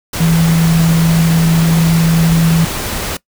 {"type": "tone in noise", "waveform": "sine", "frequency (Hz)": 164.7, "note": "E3", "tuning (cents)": -1, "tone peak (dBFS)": -8, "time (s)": [0.2, 2.65], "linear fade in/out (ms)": 5, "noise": "pink", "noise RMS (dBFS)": -20, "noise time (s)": [0.13, 3.17], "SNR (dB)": 9, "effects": ["noise-tail reverb RT60 0.1 s tail -21 dB re dry"]}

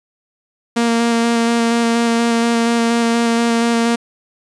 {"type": "tone with vibrato", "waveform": "sawtooth", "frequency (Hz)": 232.7, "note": "A#3", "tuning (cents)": -3, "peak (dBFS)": -9, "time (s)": [0.76, 3.96], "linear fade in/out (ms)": 10, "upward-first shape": "square", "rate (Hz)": 4.2, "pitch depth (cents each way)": 11, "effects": ["resampled to 22050 Hz"]}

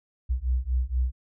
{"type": "beating tone pair", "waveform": "sine", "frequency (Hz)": [60.8, 65], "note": ["B1", "C2"], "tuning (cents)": [-26, -11], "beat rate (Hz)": 4.2, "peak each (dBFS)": -26, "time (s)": [0.29, 1.12], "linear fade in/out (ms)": 20, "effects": []}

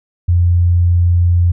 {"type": "tone", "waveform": "sine", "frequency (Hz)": 87.31, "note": "F2", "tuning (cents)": 0, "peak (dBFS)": -8, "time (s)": [0.28, 1.52], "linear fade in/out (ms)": 10, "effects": []}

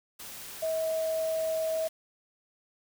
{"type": "tone in noise", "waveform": "sine", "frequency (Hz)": 642, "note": "E5", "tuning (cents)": -46, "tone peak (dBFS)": -27, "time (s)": [0.62, 1.88], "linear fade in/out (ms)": 10, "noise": "white", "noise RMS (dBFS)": -43, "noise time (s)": [0.19, 1.89], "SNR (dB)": 13, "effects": []}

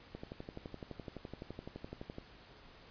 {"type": "click train", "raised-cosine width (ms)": 2, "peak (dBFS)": -30, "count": 25, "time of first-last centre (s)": [0.15, 2.184], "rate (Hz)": 11.8, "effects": ["pink hiss -58 dBFS RMS until 2.9 s", "resampled to 11025 Hz"]}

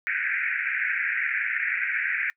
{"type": "band-pass noise", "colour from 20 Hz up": "pink", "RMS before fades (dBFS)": -27, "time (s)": [0.07, 2.3], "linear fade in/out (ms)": 0, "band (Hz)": [1500, 2400], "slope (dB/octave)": 96, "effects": ["noise-tail reverb RT60 0.1 s tail -24 dB re dry"]}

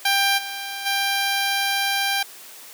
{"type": "tone with level steps", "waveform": "10% pulse", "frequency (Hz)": 792, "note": "G5", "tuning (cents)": 18, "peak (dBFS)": [-9, -21, -12], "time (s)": [0.05, 2.23], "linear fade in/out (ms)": 5, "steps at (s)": [0.37, 0.85], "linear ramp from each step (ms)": 20, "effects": ["white hiss -42 dBFS RMS until 2.73 s", "high-pass 300 Hz 12 dB/octave"]}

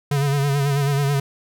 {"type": "tone with vibrato", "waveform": "square", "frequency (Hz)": 140.9, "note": "C#3", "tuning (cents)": 29, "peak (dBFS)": -18, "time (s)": [0.11, 1.2], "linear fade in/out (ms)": 5, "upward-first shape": "sine", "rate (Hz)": 9.2, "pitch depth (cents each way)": 50, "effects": []}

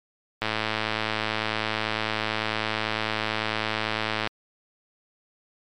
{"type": "click train", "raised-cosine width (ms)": 0.3, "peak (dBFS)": -9, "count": 421, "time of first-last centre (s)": [0.42, 4.273], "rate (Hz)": 109, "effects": ["MP3 96 kbps"]}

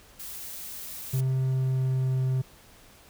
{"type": "noise", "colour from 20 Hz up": "blue", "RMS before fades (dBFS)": -39, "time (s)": [0.19, 1.21], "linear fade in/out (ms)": 10}
{"type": "tone with pitch glide", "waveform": "triangle", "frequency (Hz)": [131.3, 130.17], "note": ["C3", "C3"], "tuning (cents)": [6, -9], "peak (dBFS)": -21, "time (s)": [1.13, 2.42], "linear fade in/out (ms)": 10, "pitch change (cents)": -15, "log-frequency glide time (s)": [1.33, 2.26]}
{"effects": ["pink hiss -54 dBFS RMS until 3.09 s"]}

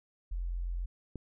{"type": "tone", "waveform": "sine", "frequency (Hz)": 43.65, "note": "F1", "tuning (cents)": 0, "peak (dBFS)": -32, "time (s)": [0.31, 0.86], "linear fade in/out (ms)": 10}
{"type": "click", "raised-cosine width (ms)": 3, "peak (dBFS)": -27, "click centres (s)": 1.157}
{"effects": []}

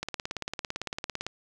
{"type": "click train", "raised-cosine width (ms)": 0.2, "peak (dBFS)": -15, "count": 23, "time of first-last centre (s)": [0.03, 1.266], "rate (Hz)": 17.8, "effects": []}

